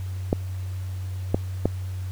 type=clicks; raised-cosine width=2 ms; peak=-6 dBFS; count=3; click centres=0.329 / 1.345 / 1.656 s; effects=added 93 Hz sine -28 dBFS peak until 2.11 s + pink hiss -49 dBFS RMS until 2.11 s